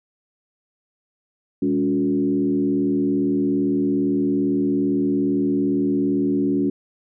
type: tone with frequency modulation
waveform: sine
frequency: 282.2 Hz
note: C#4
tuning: 31 cents sharp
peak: -17 dBFS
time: 1.62-6.7 s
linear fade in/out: 5 ms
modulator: 77.6 Hz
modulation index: 1
effects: none